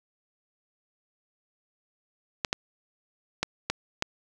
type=clicks; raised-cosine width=0.2 ms; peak=-8 dBFS; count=5; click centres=2.448 / 2.529 / 3.43 / 3.7 / 4.024 s; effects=none